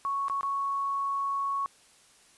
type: tone with dropouts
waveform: sine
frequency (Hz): 1108.7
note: C#6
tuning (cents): 0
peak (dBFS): -27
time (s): 0.05-1.66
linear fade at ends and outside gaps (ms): 0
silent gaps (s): 0.283-0.298 / 0.41-0.431
effects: white hiss -59 dBFS RMS until 2.37 s + resampled to 24000 Hz